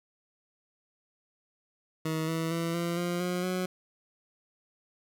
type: tone with pitch steps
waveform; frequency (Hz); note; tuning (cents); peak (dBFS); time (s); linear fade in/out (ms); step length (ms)
20% pulse; 159.1 / 162.91 / 166.82 / 170.81 / 174.91 / 179.1 / 183.39; D#3 / E3 / E3 / F3 / F3 / F3 / F#3; +39 / -20 / +21 / -38 / +3 / +44 / -15; -24; 2.05-3.66; 5; 230
effects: none